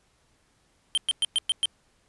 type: tone bursts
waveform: square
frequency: 3136 Hz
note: G7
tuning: in tune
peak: -21 dBFS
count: 6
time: 0.95-1.656 s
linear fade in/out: 0 ms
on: 26 ms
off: 110 ms
effects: pink hiss -66 dBFS RMS until 2.08 s + resampled to 24000 Hz